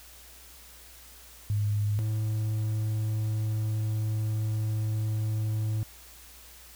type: tone pair in turn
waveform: sine / triangle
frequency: 103.83 / 108.45 Hz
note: G#2 / A2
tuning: 0 / -25 cents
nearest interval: minor second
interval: 75 cents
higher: second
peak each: -24 dBFS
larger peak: neither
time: 1.5-1.99 / 1.99-5.83 s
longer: second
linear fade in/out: 0 ms
effects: added 60 Hz sine -54 dBFS peak until 6.75 s + white hiss -51 dBFS RMS until 6.75 s